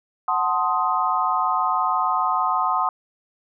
sine chord, F# diminished seventh, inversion none, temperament equal with one note detuned, 740 / 880 / 1046.5 / 1251.7 Hz, F#5 / A5 / C6 / Eb6, 0 / 0 / 0 / +10 cents, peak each -25 / -26 / -23 / -23 dBFS, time 0.28-2.89 s, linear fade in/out 2 ms, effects none

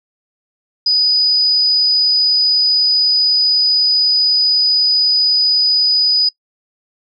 sine tone, 4968 Hz, D#8, 3 cents flat, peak -10 dBFS, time 0.86-6.29 s, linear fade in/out 5 ms, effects noise-tail reverb RT60 0.1 s tail -24 dB re dry

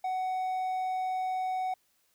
triangle tone, 746 Hz, F#5, 14 cents sharp, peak -27 dBFS, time 0.04-1.74 s, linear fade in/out 5 ms, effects white hiss -71 dBFS RMS until 2.14 s

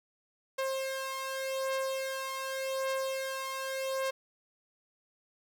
sawtooth beating tone pair, 532 / 532.86 Hz, C5 / C5, +29 / +32 cents, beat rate 0.86 Hz, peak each -30 / -34 dBFS, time 0.58-4.11 s, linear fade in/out 10 ms, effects none

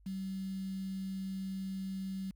sine tone with quantisation, 191.3 Hz, G3, 42 cents flat, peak -36 dBFS, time 0.06-2.31 s, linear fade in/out 5 ms, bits 9, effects added 50 Hz sine -59 dBFS peak until 2.35 s

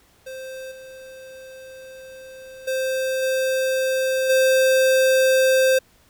square tone with level steps, 523.3 Hz, C5, in tune, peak -33 / -39 / -22 / -20 / -15 dBFS, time 0.26-5.79 s, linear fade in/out 10 ms, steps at 0.71 / 2.67 / 3.22 / 4.29 s, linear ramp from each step 10 ms, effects pink hiss -57 dBFS RMS until 6.09 s

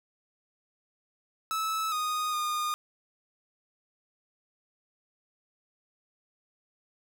45% pulse tone with pitch steps, 1304 / 1239 / 1221 Hz, E6 / D#6 / D#6, -19 / -8 / -33 cents, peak -28 dBFS, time 1.51-2.74 s, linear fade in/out 0 ms, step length 410 ms, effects none

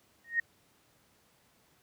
sine tone with exponential growth, 1861 Hz, A#6, 3 cents flat, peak -22 dBFS, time 0.24-0.4 s, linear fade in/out 5 ms, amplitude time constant 34 ms, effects pink hiss -67 dBFS RMS until 1.82 s + high-pass 80 Hz 12 dB/octave

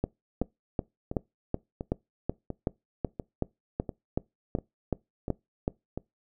two click trains, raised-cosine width 2 ms, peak -13 / -20 dBFS, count 16 / 9, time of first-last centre 0.04-5.679 / 0.42-5.976 s, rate 2.66 / 1.44 Hz, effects noise-tail reverb RT60 0.2 s tail -23 dB re dry

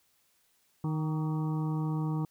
harmonic tone with a mistuned harmonic, 155.56 Hz, D#3, in tune, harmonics 1 / 2 / 3 / 5 / 6 / 7 / 8, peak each -29 / -36 / -46 / -47 / -45 / -47 / -55 dBFS, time 0.84-2.25 s, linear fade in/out 2 ms, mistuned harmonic 7, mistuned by +65 cents, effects white hiss -70 dBFS RMS until 2.3 s

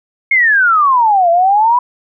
sine exponential two-way sweep, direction down then up, 2187 to 668 to 999 Hz, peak -7 dBFS, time 0.31-1.79 s, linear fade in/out 5 ms, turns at 1.3 s, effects none

